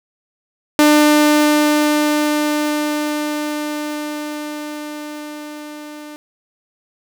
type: tone with level ramp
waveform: sawtooth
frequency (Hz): 299.2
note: D4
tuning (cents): +32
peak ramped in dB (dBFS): -4 to -28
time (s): 0.79-6.16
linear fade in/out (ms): 0
effects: none